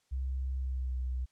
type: tone with pitch glide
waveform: sine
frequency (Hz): 65.41 to 63.22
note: C2 to B1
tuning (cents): 0 to +41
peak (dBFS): -31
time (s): 0.11-1.26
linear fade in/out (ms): 20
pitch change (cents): -59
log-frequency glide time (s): 0.57-0.97
effects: white hiss -74 dBFS RMS until 1.31 s + low-pass 8000 Hz 12 dB/octave